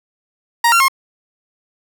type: tone with pitch steps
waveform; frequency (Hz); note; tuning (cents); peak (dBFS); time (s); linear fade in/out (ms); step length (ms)
30% pulse; 939 / 1374 / 1074; A#5 / F6 / C6; +12 / -29 / +45; -7; 0.64-0.883; 5; 81
effects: none